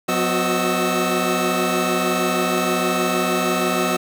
25% pulse tone cluster, 180.8 / 252.4 / 368 / 622 / 1312 Hz, F#3 / B3 / F#4 / D#5 / E6, -40 / +38 / -9 / -1 / -9 cents, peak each -21 dBFS, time 0.08-3.97 s, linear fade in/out 10 ms, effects none

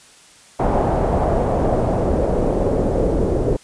pink noise with low-pass filter sweep, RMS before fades -18 dBFS, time 0.59-3.57 s, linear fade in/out 10 ms, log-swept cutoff 770 to 450 Hz, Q 2.2, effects white hiss -47 dBFS RMS until 3.63 s + resampled to 22050 Hz

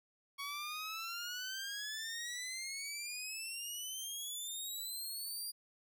15% pulse exponential sweep, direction up, 1112 to 4829 Hz, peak -34 dBFS, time 0.38-5.52 s, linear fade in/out 20 ms, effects none

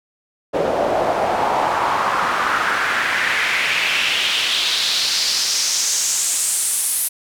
pink noise with band-pass filter sweep, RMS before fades -19 dBFS, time 0.53-7.09 s, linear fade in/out 20 ms, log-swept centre 530 to 11000 Hz, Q 2.7, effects none

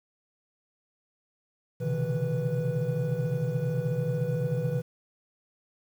triangle tone cluster, 124.5 / 133.6 / 150.1 / 163.7 / 491.7 Hz, B2 / C3 / D3 / E3 / B4, +14 / +36 / +38 / -12 / -8 cents, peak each -30 dBFS, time 1.8-4.82 s, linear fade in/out 20 ms, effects tanh soft clip ceiling -16 dBFS + 9-bit

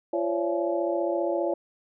sine tone cluster, 343.1 / 536 / 571 / 675 / 851 Hz, F4 / C5 / D5 / E5 / G#5, -31 / +42 / -49 / +41 / +42 cents, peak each -28 / -32 / -28 / -32 / -36 dBFS, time 0.13-1.54 s, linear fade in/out 5 ms, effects none

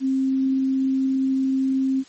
sine tone, 265.7 Hz, C4, 27 cents sharp, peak -18 dBFS, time 0-2.04 s, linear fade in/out 50 ms, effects white hiss -50 dBFS RMS until 2.08 s + MP3 32 kbps

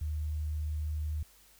sine tone, 76.3 Hz, D#2, 33 cents flat, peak -31 dBFS, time 0.01-1.23 s, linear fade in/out 5 ms, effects added 50 Hz sine -66 dBFS peak until 1.59 s + white hiss -61 dBFS RMS until 1.59 s

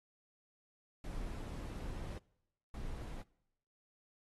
brown noise bursts at uneven times, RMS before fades -43 dBFS, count 2, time 1.04-2.18 / 2.74-3.22 s, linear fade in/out 2 ms, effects noise-tail reverb RT60 0.9 s tail -24 dB re dry + AAC 32 kbps

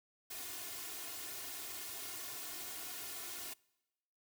white noise with comb filter, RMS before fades -45 dBFS, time 0.3-3.54 s, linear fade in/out 10 ms, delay 2.8 ms, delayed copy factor +0.85, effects noise-tail reverb RT60 1.0 s tail -25 dB re dry + high-pass 80 Hz 12 dB/octave

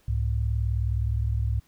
sine tone pair together, 66.8 / 106.04 Hz, C2 / G#2, +36 / +37 cents, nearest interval minor sixth, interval 801 cents, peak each -25 / -26 dBFS, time 0.08-1.6 s, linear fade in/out 5 ms, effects pink hiss -63 dBFS RMS until 1.67 s

